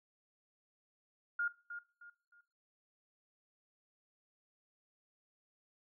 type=tone with echo; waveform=sine; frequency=1418 Hz; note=F6; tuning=26 cents sharp; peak=-32 dBFS; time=1.39-1.48 s; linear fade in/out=5 ms; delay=310 ms; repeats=3; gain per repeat=-10 dB; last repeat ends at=2.41 s; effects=noise-tail reverb RT60 0.4 s tail -19 dB re dry